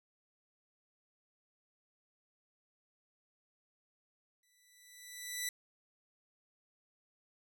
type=tone with exponential growth; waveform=10% pulse; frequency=1975.5 Hz; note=B6; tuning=in tune; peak=-25 dBFS; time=4.43-5.49 s; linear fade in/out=2 ms; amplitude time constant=230 ms; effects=none